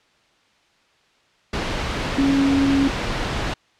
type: tone in noise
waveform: sine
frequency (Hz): 275.4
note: C#4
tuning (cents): -11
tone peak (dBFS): -15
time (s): 2.18-2.88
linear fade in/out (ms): 5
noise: pink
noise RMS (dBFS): -24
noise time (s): 1.53-3.54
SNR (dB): +6
effects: white hiss -59 dBFS RMS until 3.79 s + low-pass 4000 Hz 12 dB/octave